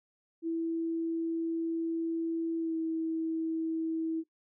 sine tone with pitch glide, 329.6 to 323.8 Hz, E4 to E4, 0 to -31 cents, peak -29 dBFS, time 0.42-4.24 s, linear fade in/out 50 ms, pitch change -31 cents, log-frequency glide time 2.58-2.76 s, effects noise-tail reverb RT60 0.1 s tail -17 dB re dry

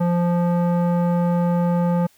square tone with low-pass filter, 174 Hz, F3, 6 cents flat, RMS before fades -19 dBFS, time 0-2.07 s, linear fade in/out 10 ms, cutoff 890 Hz, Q 1.3, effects white hiss -57 dBFS RMS until 2.17 s

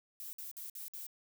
violet noise bursts, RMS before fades -45 dBFS, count 5, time 0.2-1.066 s, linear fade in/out 0 ms, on 130 ms, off 54 ms, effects none

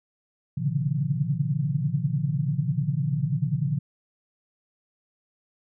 sine tone cluster, 117 / 133.8 / 143.2 / 154 / 174.3 Hz, A#2 / C3 / D3 / D#3 / F3, +7 / +39 / -43 / -17 / -3 cents, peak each -32 / -29 / -27 / -29 / -31 dBFS, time 0.57-3.79 s, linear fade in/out 10 ms, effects none

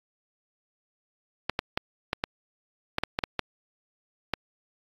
clicks, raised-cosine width 0.3 ms, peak -9 dBFS, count 11, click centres 1.496 / 1.591 / 1.775 / 2.131 / 2.239 / 2.984 / 3.036 / 3.189 / 3.238 / 3.393 / 4.337 s, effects AAC 32 kbps

